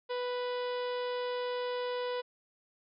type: harmonic tone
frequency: 493.9 Hz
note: B4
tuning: in tune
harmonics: 1 / 2 / 3 / 4 / 5 / 6 / 7 / 8 / 9 / 10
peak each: -33 / -40 / -47 / -49 / -53 / -49 / -50 / -52 / -58 / -56 dBFS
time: 0.09-2.22 s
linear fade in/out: 20 ms
effects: none